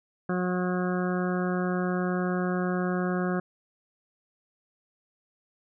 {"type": "harmonic tone", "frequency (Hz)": 181.1, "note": "F#3", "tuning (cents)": -37, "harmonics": [1, 2, 3, 4, 6, 7, 8, 9], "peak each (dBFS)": [-27, -31, -36, -37, -40, -39, -39, -40], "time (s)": [0.29, 3.4], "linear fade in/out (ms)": 5, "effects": []}